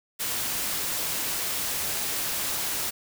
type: noise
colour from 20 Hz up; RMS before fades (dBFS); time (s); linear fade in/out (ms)
white; -29; 0.19-2.91; 20
effects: none